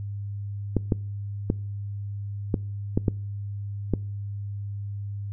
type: clicks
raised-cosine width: 3 ms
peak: -8 dBFS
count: 7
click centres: 0.767 / 0.922 / 1.501 / 2.542 / 2.975 / 3.082 / 3.937 s
effects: noise-tail reverb RT60 0.5 s tail -24 dB re dry + added 101 Hz sine -30 dBFS peak until 5.32 s